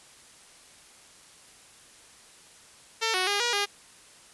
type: tone with pitch steps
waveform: 5% pulse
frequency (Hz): 450.4 / 370.1 / 406.7 / 479 / 406.4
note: A4 / F#4 / G#4 / A#4 / G#4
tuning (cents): +40 / 0 / -36 / +47 / -38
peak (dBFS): -13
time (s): 3.01-3.66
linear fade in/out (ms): 20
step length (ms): 130
effects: white hiss -53 dBFS RMS until 4.33 s + resampled to 24000 Hz